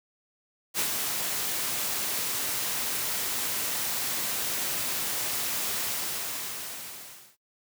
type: noise with ADSR envelope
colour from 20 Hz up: white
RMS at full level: -26 dBFS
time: 0.74-7.37 s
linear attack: 50 ms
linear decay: 92 ms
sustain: -4 dB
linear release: 1600 ms
effects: noise-tail reverb RT60 0.1 s tail -21 dB re dry + high-pass 100 Hz 12 dB/octave